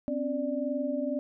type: tone cluster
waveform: sine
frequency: 256.9 / 278.9 / 590 Hz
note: C4 / C#4 / D5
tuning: -32 / +11 / +8 cents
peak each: -32 / -33 / -32 dBFS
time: 0.08-1.19 s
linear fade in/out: 0 ms
effects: none